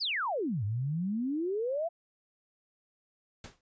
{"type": "exponential two-way sweep", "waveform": "sine", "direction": "down then up", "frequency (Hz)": [5274, 98.3, 698], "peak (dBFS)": -29, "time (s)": [0, 1.89], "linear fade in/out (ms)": 20, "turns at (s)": 0.64}
{"type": "noise with exponential decay", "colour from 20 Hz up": "pink", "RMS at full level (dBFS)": -41, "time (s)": [3.44, 3.61], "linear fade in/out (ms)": 2, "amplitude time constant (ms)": 36}
{"effects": ["resampled to 16000 Hz"]}